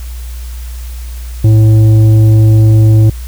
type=tone with tanh clipping; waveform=sine; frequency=109.3 Hz; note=A2; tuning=11 cents flat; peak=-4 dBFS; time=1.44-3.1 s; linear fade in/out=5 ms; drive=8 dB; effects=added 60 Hz sine -20 dBFS peak until 3.27 s + white hiss -36 dBFS RMS until 3.27 s